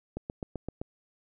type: click train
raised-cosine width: 2 ms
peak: -21 dBFS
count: 6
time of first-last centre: 0.17-0.815 s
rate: 7.75 Hz
effects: none